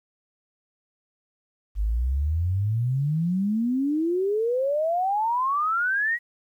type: exponential sweep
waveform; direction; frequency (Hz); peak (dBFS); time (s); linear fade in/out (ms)
sine; up; 49 to 1946; -21; 1.75-6.19; 50
effects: 10-bit